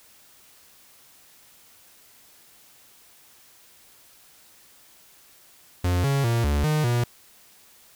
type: tone with pitch steps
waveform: 45% pulse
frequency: 89.1 / 138.8 / 116.8 / 72.5 / 152.9 / 120.1 Hz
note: F2 / C#3 / A#2 / D2 / D#3 / B2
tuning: +35 / +3 / +4 / -22 / -30 / -48 cents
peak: -20 dBFS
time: 5.84-7.04 s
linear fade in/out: 5 ms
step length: 200 ms
effects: white hiss -54 dBFS RMS until 7.95 s